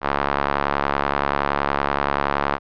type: tone with band-pass filter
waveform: sawtooth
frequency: 70.6 Hz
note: C#2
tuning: 32 cents sharp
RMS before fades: -22 dBFS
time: 0.01-2.59 s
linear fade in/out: 50 ms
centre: 1100 Hz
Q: 1.5
effects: resampled to 11025 Hz

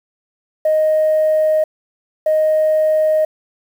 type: tone pair in turn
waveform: sine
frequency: 622.3 / 622.3 Hz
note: D#5 / D#5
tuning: 0 / 0 cents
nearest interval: unison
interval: 0 cents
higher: neither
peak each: -10 dBFS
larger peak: neither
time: 0.65-1.64 / 2.26-3.25 s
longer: neither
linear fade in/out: 5 ms
effects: tanh soft clip ceiling -8 dBFS + 7-bit

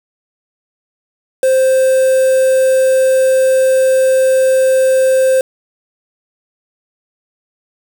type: tone with quantisation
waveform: triangle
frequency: 523.3 Hz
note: C5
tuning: in tune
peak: -6 dBFS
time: 1.43-5.41 s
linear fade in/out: 2 ms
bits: 4
effects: none

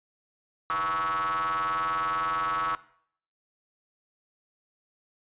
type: ring-modulated tone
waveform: 45% pulse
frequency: 88.9 Hz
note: F2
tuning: 31 cents sharp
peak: -23 dBFS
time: 0.7-2.75 s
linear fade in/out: 0 ms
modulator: 1210 Hz
effects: noise-tail reverb RT60 0.6 s tail -17 dB re dry + resampled to 8000 Hz

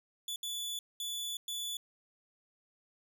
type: tone bursts at uneven times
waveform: sawtooth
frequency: 3459 Hz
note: A7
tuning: 30 cents flat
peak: -33 dBFS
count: 4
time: 0.28-0.36 / 0.43-0.79 / 1-1.37 / 1.48-1.77 s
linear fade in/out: 2 ms
effects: none

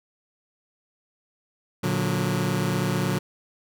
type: chord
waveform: sawtooth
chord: Bb augmented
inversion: none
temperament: just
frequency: 116.54 / 145.68 / 182.1 Hz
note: Bb2 / D3 / F#3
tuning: 0 / -14 / -27 cents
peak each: -24 / -23 / -22 dBFS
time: 1.83-3.19 s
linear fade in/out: 10 ms
effects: none

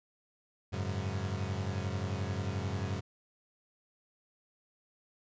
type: chord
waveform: 35% pulse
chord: F# suspended second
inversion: none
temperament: equal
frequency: 92.5 / 103.83 / 138.59 Hz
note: F#2 / G#2 / C#3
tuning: 0 / 0 / 0 cents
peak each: -34 / -35 / -40 dBFS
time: 0.72-3.01 s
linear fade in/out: 20 ms
effects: resampled to 16000 Hz

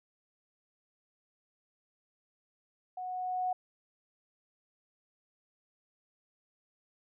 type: tone with level ramp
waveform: sine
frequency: 735 Hz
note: F#5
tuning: 12 cents flat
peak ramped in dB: -37 to -28 dBFS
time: 2.97-3.53 s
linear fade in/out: 5 ms
effects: none

